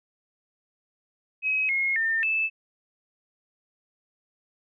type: tone with pitch steps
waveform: sine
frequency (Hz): 2546 / 2157 / 1806 / 2627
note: D#7 / C#7 / A6 / E7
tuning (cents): +39 / -48 / +45 / -7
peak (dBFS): -22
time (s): 1.42-2.5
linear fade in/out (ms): 50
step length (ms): 270
effects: none